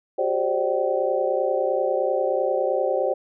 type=tone cluster; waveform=sine; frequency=368.5 / 398.5 / 533 / 596 / 768 Hz; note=F#4 / G4 / C5 / D5 / G5; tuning=-7 / +28 / +32 / +25 / -36 cents; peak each=-29 / -28 / -23 / -26 / -29 dBFS; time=0.18-3.14 s; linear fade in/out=10 ms; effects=none